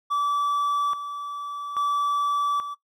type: tone with tremolo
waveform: triangle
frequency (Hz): 1155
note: D6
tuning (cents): -29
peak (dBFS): -19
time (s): 0.1-2.75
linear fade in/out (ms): 20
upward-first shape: square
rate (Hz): 0.6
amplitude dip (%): 65
effects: noise-tail reverb RT60 0.1 s tail -18 dB re dry